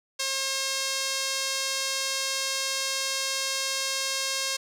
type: tone with band-pass filter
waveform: sawtooth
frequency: 537 Hz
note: C5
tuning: 45 cents sharp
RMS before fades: -29 dBFS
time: 0.19-4.57 s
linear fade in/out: 10 ms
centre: 5600 Hz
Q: 1.3
effects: none